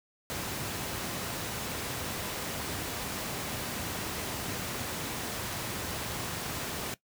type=noise; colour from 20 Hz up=pink; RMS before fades=-35 dBFS; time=0.3-6.94 s; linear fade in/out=0 ms; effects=noise-tail reverb RT60 0.1 s tail -18 dB re dry + high-pass 80 Hz 12 dB/octave